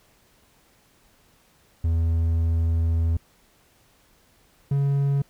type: tone pair in turn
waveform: triangle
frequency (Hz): 82.41 / 139.88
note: E2 / C#3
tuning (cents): 0 / +16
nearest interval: major sixth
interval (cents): 916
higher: second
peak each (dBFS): -17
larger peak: neither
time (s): 1.84-3.17 / 4.71-5.22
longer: first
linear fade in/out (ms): 5
effects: pink hiss -60 dBFS RMS until 5.29 s